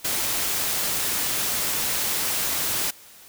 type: noise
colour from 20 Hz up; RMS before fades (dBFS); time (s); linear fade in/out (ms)
white; -25; 0.04-2.91; 10
effects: white hiss -48 dBFS RMS until 3.28 s